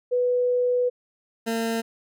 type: tone pair in turn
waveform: sine / 20% pulse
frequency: 493.9 / 227.5 Hz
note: B4 / A#3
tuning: 0 / -42 cents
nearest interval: octave + minor second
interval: 1342 cents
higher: first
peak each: -19 dBFS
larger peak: neither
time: 0.11-0.9 / 1.46-1.82 s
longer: first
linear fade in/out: 20 ms
effects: none